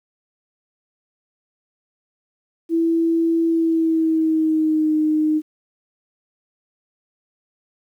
sine tone with pitch glide, 330.6 to 308.5 Hz, E4 to D#4, +5 to -15 cents, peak -15 dBFS, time 2.69-5.42 s, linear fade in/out 50 ms, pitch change -120 cents, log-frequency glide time 3.47-4.95 s, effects 9-bit

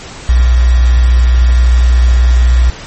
sine tone with quantisation, 60.8 Hz, B1, 26 cents flat, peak -4 dBFS, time 0.29-2.7 s, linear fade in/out 0 ms, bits 4, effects pink hiss -29 dBFS RMS until 2.86 s + MP3 32 kbps

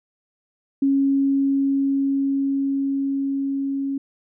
sine tone with level ramp, 274.8 Hz, C#4, 15 cents flat, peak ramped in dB -15 to -22 dBFS, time 0.82-3.98 s, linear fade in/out 5 ms, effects none

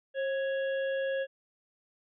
harmonic tone with a mistuned harmonic, 555 Hz, C#5, 2 cents sharp, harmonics 1 / 3 / 5 / 6, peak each -29 / -38 / -48 / -49 dBFS, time 0.14-1.27 s, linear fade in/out 50 ms, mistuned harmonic 1, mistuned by -53 cents, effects none

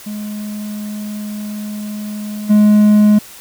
triangle tone with level steps, 210 Hz, G#3, 19 cents sharp, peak -20 / -4 dBFS, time 0.06-3.19 s, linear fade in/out 10 ms, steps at 2.49 s, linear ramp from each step 20 ms, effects white hiss -37 dBFS RMS until 3.4 s

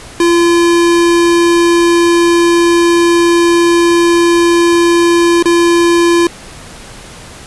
square tone with dropouts, 342.1 Hz, F4, 36 cents flat, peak -7 dBFS, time 0.2-6.27 s, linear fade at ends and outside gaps 2 ms, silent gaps 5.426-5.456 s, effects pink hiss -32 dBFS RMS until 7.46 s + resampled to 24000 Hz

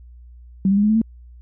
sine tone with pitch steps, 192.3 / 198.39 / 204.7 / 211.2 / 217.9 / 224.8 Hz, G3 / G3 / G#3 / G#3 / A3 / A3, -33 / +21 / -25 / +29 / -17 / +37 cents, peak -13 dBFS, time 0.65-1.016 s, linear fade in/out 2 ms, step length 61 ms, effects added 60 Hz sine -40 dBFS peak until 1.41 s

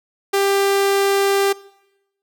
sawtooth tone, 395.7 Hz, G4, 16 cents sharp, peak -11 dBFS, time 0.33-1.53 s, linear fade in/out 10 ms, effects noise-tail reverb RT60 0.9 s tail -22 dB re dry

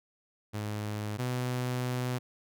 sawtooth tone pair in turn, 105.3 / 125.22 Hz, G#2 / B2, +24 / +24 cents, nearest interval minor third, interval 300 cents, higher second, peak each -29 / -26 dBFS, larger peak second, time 0.53-1.18 / 1.18-2.19 s, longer second, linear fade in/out 20 ms, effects none

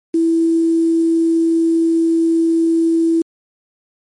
sine tone with quantisation, 329.6 Hz, E4, in tune, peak -11 dBFS, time 0.14-3.22 s, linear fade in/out 5 ms, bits 6, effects MP3 48 kbps

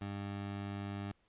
20% pulse tone, 100 Hz, G2, 35 cents sharp, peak -34 dBFS, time 0.01-1.12 s, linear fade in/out 5 ms, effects pink hiss -74 dBFS RMS until 1.28 s + resampled to 8000 Hz

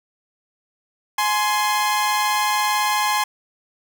sawtooth tone pair together, 840.8 / 1046.5 Hz, G#5 / C6, +21 / 0 cents, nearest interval major third, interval 379 cents, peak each -17 dBFS, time 1.18-3.24 s, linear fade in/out 5 ms, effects none

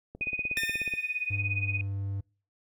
click train, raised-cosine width 2 ms, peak -29 dBFS, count 14, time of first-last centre 0.15-0.938 s, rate 16.5 Hz
sine tone with tremolo, 2489 Hz, D#7, in tune, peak -25 dBFS, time 0.21-1.81 s, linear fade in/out 2 ms, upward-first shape triangle, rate 17 Hz, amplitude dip 95%
sawtooth tone with exponential decay, 1806 Hz, A6, 45 cents sharp, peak -25 dBFS, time 0.57-1.4 s, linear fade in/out 0 ms, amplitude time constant 180 ms
triangle tone with pitch glide, 100 to 98.74 Hz, G2 to G2, +35 to +13 cents, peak -28 dBFS, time 1.3-2.21 s, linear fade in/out 10 ms, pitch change -22 cents, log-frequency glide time 1.4-1.81 s
effects noise-tail reverb RT60 0.4 s tail -26 dB re dry

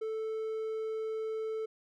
triangle tone, 440 Hz, A4, in tune, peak -31 dBFS, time 0.01-1.66 s, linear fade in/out 10 ms, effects none

